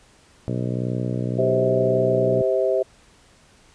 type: harmonic tone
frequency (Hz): 61.74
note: B1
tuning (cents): 0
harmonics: 2 / 3 / 4 / 5 / 6 / 7 / 8 / 9 / 10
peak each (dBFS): -25 / -29 / -31 / -33 / -35 / -36 / -37 / -38 / -39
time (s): 0.48-2.42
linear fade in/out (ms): 0
type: chord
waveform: sine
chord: C major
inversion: second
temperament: equal with one note detuned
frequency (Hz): 392 / 523.3 / 644.2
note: G4 / C5 / E5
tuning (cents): 0 / 0 / -40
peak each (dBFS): -22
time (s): 1.38-2.83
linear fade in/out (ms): 10
effects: pink hiss -54 dBFS RMS until 3.74 s + resampled to 22050 Hz